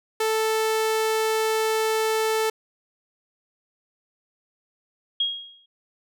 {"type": "tone", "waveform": "sawtooth", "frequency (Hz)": 440, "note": "A4", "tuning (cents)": 0, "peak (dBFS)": -17, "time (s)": [0.2, 2.5], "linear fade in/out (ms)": 5}
{"type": "tone with exponential decay", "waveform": "sine", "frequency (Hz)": 3276, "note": "G#7", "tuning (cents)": -24, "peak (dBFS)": -18, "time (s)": [5.2, 5.66], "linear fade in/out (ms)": 5, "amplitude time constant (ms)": 99}
{"effects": []}